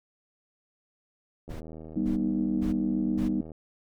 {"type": "click train", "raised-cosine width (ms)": 2, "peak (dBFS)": -30, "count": 163, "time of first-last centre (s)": [1.48, 3.518], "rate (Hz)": 79.5}
{"type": "noise bursts", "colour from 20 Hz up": "brown", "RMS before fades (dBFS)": -36, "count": 4, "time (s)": [1.49, 3.29], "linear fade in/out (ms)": 20, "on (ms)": 120, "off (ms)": 440}
{"type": "chord", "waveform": "sine", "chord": "G augmented", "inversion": "none", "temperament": "equal with one note detuned", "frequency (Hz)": [196, 244.5, 311.1], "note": ["G3", "B3", "D#4"], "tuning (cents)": [0, -17, 0], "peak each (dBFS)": -29, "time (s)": [1.96, 3.41], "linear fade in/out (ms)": 5}
{"effects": []}